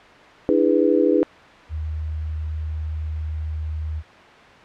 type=chord; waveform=sine; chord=E dominant seventh; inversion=third; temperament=just; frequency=296.7 / 329.6 / 412 / 494.4 Hz; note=D4 / E4 / G#4 / B4; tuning=+18 / 0 / -14 / +2 cents; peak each=-20 dBFS; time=0.49-1.23 s; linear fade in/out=0 ms
type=tone; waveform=sine; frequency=77.78 Hz; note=D#2; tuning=in tune; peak=-24 dBFS; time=1.69-4.03 s; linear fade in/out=50 ms
effects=white hiss -44 dBFS RMS until 4.64 s + low-pass 2000 Hz 12 dB/octave